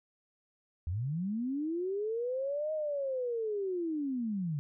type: linear two-way sweep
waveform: sine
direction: up then down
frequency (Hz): 76.9 to 629 to 138.6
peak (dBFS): -31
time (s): 0.87-4.59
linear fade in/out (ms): 0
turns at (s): 2.73
effects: none